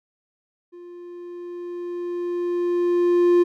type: tone with level ramp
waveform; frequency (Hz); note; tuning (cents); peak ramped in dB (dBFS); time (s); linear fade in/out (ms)
triangle; 350.6; F4; +7; -37 to -10; 0.72-3.44; 20
effects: none